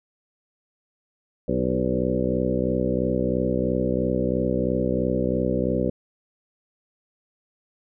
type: harmonic tone with a mistuned harmonic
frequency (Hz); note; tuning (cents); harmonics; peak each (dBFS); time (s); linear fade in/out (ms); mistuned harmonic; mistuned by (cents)
63; B1; +35; 1 / 2 / 3 / 4 / 5 / 6 / 7 / 8 / 9; -32 / -31 / -27 / -28 / -30 / -30 / -34 / -27 / -31; 1.48-5.9; 5; 6; +24
effects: none